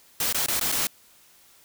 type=noise with dropouts; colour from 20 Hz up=white; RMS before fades=-25 dBFS; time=0.2-0.87 s; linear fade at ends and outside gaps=2 ms; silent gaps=0.327-0.345 / 0.462-0.483 / 0.596-0.611 / 0.718-0.723 s; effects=white hiss -56 dBFS RMS until 1.64 s